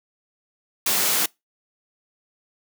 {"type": "high-pass noise", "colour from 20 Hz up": "white", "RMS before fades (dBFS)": -21, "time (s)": [0.86, 1.26], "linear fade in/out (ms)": 5, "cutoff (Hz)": 150, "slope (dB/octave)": 24, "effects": ["noise-tail reverb RT60 0.2 s tail -25 dB re dry"]}